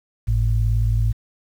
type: tone pair together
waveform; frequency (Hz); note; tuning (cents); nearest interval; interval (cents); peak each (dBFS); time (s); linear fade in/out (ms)
sine; 51.91 / 110; G#1 / A2; 0 / 0; octave + minor second; 1300; -18; 0.27-1.13; 20
effects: tanh soft clip ceiling -8 dBFS + 8-bit